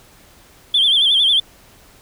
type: tone with vibrato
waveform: sine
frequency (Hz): 3323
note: G#7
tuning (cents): 0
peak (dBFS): -10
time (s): 0.74-1.4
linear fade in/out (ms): 5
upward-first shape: sine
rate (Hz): 11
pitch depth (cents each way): 110
effects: tanh soft clip ceiling -7 dBFS + pink hiss -48 dBFS RMS until 2.01 s